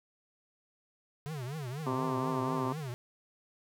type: tone with vibrato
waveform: square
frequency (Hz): 138.9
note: C#3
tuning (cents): +4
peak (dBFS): -37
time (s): 1.26-2.94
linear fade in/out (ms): 0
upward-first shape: triangle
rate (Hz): 4.1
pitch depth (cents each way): 290
type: harmonic tone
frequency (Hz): 130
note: C3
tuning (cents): -11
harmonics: 2 / 3 / 4 / 5 / 6 / 7 / 8 / 9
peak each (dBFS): -35 / -38 / -44 / -43 / -47 / -39 / -39 / -40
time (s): 1.86-2.73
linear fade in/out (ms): 10
effects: none